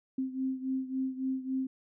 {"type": "beating tone pair", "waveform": "sine", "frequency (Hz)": [261.6, 265.2], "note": ["C4", "C4"], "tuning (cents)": [0, 23], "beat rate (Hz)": 3.6, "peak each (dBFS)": [-32, -36], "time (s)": [0.18, 1.67], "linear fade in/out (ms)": 5, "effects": []}